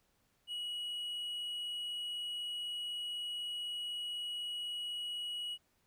triangle tone, 2914 Hz, F#7, 27 cents flat, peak -36 dBFS, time 0.47-5.58 s, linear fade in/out 50 ms, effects pink hiss -75 dBFS RMS until 5.86 s

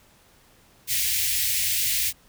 white band-stop noise, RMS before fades -24 dBFS, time 0.87-2.13 s, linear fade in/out 50 ms, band 120 to 1900 Hz, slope 48 dB/octave, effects pink hiss -57 dBFS RMS until 2.28 s

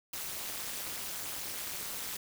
white noise with amplitude modulation, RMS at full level -35 dBFS, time 0.13-2.17 s, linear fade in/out 5 ms, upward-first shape sine, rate 215 Hz, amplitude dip 100%, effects none

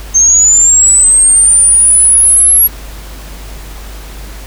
sine linear sweep, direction up, 6300 to 11400 Hz, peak -3 dBFS, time 0.14-2.68 s, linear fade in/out 20 ms, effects added 50 Hz sine -25 dBFS peak until 4.46 s + pink hiss -32 dBFS RMS until 4.46 s

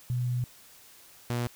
sine / sawtooth tone pair in turn, 123.47 / 120.37 Hz, B2 / B2, 0 / -44 cents, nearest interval unison, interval 44 cents, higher first, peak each -26 / -24 dBFS, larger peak second, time 0.1-0.44 / 1.3-1.47 s, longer first, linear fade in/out 0 ms, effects white hiss -54 dBFS RMS until 1.55 s

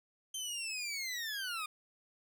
20% pulse linear sweep, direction down, 3136 to 1208 Hz, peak -32 dBFS, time 0.34-1.66 s, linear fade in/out 5 ms, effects none

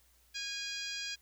harmonic tone with a mistuned harmonic, 820 Hz, G#5, 22 cents flat, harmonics 2 / 3 / 4 / 5 / 6 / 7 / 8 / 9, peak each -45 / -44 / -44 / -47 / -42 / -48 / -51 / -53 dBFS, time 0.34-1.16 s, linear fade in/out 20 ms, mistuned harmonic 6, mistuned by -21 cents, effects added 60 Hz sine -68 dBFS peak until 1.21 s + white hiss -68 dBFS RMS until 1.21 s

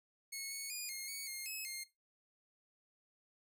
10% pulse tone with pitch steps, 2187 / 2211 / 2445 / 2141 / 2232 / 2132 / 2576 / 2124 Hz, C#7 / C#7 / D#7 / C7 / C#7 / C7 / E7 / C7, -24 / -5 / -31 / +39 / +11 / +32 / -41 / +25 cents, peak -33 dBFS, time 0.32-1.84 s, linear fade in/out 10 ms, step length 190 ms, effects noise-tail reverb RT60 0.2 s tail -17 dB re dry

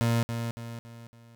30% pulse tone with echo, 116.54 Hz, A#2, in tune, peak -20 dBFS, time 0.01-0.23 s, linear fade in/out 0 ms, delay 280 ms, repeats 4, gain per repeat -7 dB, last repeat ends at 1.35 s, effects none

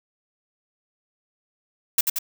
blue noise with echo, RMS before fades -17 dBFS, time 1.98-2.01 s, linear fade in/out 5 ms, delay 89 ms, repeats 2, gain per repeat -4 dB, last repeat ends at 2.188 s, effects none

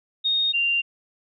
sine tone pair in turn, 3711 / 2780 Hz, A#7 / F7, -9 / -9 cents, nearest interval perfect fourth, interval 500 cents, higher first, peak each -19 dBFS, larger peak neither, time 0.24-0.53 / 0.53-0.82 s, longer neither, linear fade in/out 20 ms, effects none

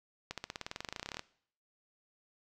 accelerating click train, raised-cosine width 0.2 ms, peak -21 dBFS, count 22, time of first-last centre 0.31-1.194 s, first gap 67 ms, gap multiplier 0.95, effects noise-tail reverb RT60 0.6 s tail -20 dB re dry

